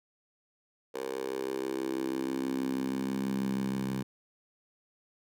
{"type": "tone with high-pass filter sweep", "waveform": "10% pulse", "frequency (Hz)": 66.2, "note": "C2", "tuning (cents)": 21, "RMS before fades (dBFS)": -33, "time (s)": [0.94, 4.03], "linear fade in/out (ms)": 10, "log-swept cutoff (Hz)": [480, 160], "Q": 4.1, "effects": []}